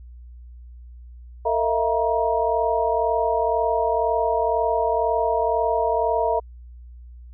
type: tone cluster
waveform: sine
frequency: 454.1 / 639 / 681 / 947 Hz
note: A#4 / D#5 / F5 / A#5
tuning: -45 / +46 / -44 / +27 cents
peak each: -24 dBFS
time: 1.45-6.4 s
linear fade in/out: 10 ms
effects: added 60 Hz sine -39 dBFS peak until 7.33 s